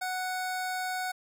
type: tone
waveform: 25% pulse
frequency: 740 Hz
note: F#5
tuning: in tune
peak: -27 dBFS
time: 0.01-1.12 s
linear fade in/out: 10 ms
effects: none